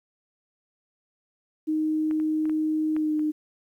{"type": "tone with pitch glide", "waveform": "sine", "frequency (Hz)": [310.9, 305.4], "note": ["D#4", "D#4"], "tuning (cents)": [-1, -32], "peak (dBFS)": -22, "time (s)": [1.67, 3.32], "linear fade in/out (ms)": 20, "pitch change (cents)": -31, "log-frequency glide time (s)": [2.94, 3.15]}
{"type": "clicks", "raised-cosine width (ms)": 0.5, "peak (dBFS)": [-27, -31, -30, -27, -25, -34], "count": 6, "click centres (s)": [2.111, 2.2, 2.455, 2.496, 2.965, 3.194]}
{"effects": ["10-bit"]}